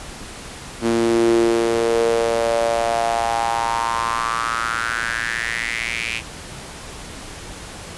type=tone with high-pass filter sweep; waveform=sawtooth; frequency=115.5 Hz; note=A#2; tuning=16 cents flat; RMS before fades=-20 dBFS; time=0.81-6.22 s; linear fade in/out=50 ms; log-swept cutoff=280 to 2500 Hz; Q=5.8; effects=pink hiss -35 dBFS RMS until 7.97 s + resampled to 24000 Hz